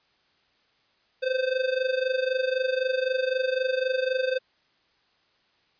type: tone with amplitude modulation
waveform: square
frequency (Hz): 517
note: C5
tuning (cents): -21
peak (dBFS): -21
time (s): 1.22-4.39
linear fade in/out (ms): 20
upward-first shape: sine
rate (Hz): 23.9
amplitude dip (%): 75
effects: white hiss -66 dBFS RMS until 5.79 s + resampled to 11025 Hz